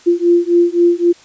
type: beating tone pair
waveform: sine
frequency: 344.2 / 348 Hz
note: F4 / F4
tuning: -25 / -6 cents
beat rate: 3.8 Hz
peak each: -12 dBFS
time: 0.06-1.13 s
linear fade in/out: 20 ms
effects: white hiss -44 dBFS RMS until 1.24 s + resampled to 16000 Hz